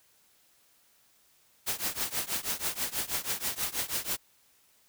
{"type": "noise with tremolo", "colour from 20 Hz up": "white", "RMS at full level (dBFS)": -29, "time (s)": [1.66, 4.17], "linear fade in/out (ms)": 20, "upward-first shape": "triangle", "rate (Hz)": 6.2, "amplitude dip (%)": 95, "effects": ["white hiss -65 dBFS RMS until 4.88 s"]}